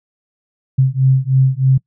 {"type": "beating tone pair", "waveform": "sine", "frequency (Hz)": [130.7, 133.9], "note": ["C3", "C3"], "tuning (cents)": [-1, 40], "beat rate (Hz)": 3.2, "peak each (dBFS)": -13, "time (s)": [0.78, 1.78], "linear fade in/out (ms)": 10, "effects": ["noise-tail reverb RT60 0.1 s tail -23 dB re dry"]}